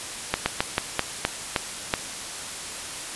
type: slowing click train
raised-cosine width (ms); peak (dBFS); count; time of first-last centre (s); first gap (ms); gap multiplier
0.3; -4; 8; 0.34-1.939; 120; 1.21
effects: white hiss -34 dBFS RMS until 3.15 s + resampled to 24000 Hz